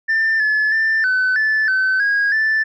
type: tone with pitch steps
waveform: sine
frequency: 1788 / 1720 / 1780 / 1512 / 1746 / 1527 / 1642 / 1760 Hz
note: A6 / A6 / A6 / F#6 / A6 / G6 / G#6 / A6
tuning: +27 / -40 / +20 / +37 / -14 / -46 / -20 / 0 cents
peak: -12 dBFS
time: 0.08-2.64 s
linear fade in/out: 20 ms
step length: 320 ms
effects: tanh soft clip ceiling -12 dBFS